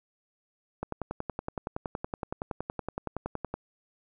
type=click train; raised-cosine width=1 ms; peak=-18 dBFS; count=30; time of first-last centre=0.83-3.54 s; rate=10.7 Hz; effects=none